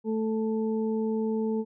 harmonic tone, 220 Hz, A3, in tune, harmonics 1 / 2 / 4, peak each -27 / -29 / -42 dBFS, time 0.04-1.65 s, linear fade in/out 50 ms, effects none

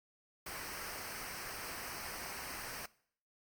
pink noise with comb filter, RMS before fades -44 dBFS, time 0.46-2.86 s, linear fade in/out 5 ms, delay 0.28 ms, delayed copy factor -0.7, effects noise-tail reverb RT60 0.6 s tail -21 dB re dry + MP3 96 kbps

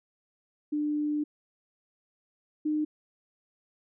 sine tone pair in turn, 297.9 / 304.2 Hz, D4 / D#4, +25 / -39 cents, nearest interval unison, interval 36 cents, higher second, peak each -26 / -25 dBFS, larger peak second, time 0.72-1.24 / 2.65-2.85 s, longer first, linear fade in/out 10 ms, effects none

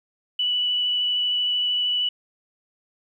sine tone with vibrato, 2960 Hz, F#7, in tune, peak -20 dBFS, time 0.39-2.09 s, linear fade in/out 5 ms, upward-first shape sine, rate 13 Hz, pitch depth 10 cents each way, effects 10-bit

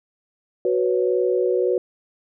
sine chord, F# suspended fourth, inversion none, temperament just, 370 / 493.3 / 555 Hz, F#4 / B4 / C#5, 0 / -2 / +2 cents, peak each -20 / -21 / -26 dBFS, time 0.65-1.78 s, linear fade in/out 2 ms, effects none

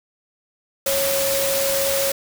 sine tone in noise, 549 Hz, C#5, 17 cents flat, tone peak -21 dBFS, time 0.86-2.12 s, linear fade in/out 5 ms, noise white, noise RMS -23 dBFS, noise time 0.86-2.12 s, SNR -1 dB, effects none

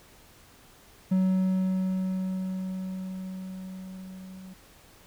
triangle tone with level ramp, 187.3 Hz, F#3, 21 cents sharp, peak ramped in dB -18 to -40 dBFS, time 1.11-4.54 s, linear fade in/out 10 ms, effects pink hiss -55 dBFS RMS until 5.06 s

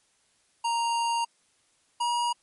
square tone pair in turn, 932.3 / 954.6 Hz, A#5 / A#5, 0 / +41 cents, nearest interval unison, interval 41 cents, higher second, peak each -25 dBFS, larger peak neither, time 0.64-1.25 / 2-2.33 s, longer first, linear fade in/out 10 ms, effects white hiss -67 dBFS RMS until 2.42 s + MP3 48 kbps

